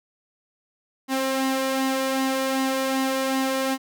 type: tone with flanger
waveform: sawtooth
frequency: 265.6 Hz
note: C4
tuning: 26 cents sharp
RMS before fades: -24 dBFS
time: 1.08-3.78 s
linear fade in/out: 50 ms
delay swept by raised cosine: 1 to 2.1 ms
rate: 2.6 Hz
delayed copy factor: +0.5
effects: none